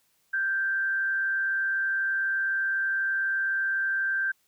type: tone with frequency modulation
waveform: sine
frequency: 1568 Hz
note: G6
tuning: in tune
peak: -24 dBFS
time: 0.33-4.32 s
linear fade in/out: 10 ms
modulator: 139 Hz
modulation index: 0.27
effects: white hiss -69 dBFS RMS until 4.47 s